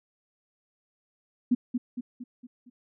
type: tone with echo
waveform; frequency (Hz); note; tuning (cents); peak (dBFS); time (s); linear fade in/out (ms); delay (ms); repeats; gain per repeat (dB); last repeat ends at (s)
sine; 246; B3; -7; -18; 1.51-1.55; 10; 230; 5; -6; 2.7
effects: none